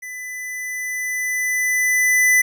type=tone with level ramp; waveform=square; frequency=2000 Hz; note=B6; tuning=21 cents sharp; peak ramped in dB=-31 to -12 dBFS; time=0.02-2.42 s; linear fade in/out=10 ms; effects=none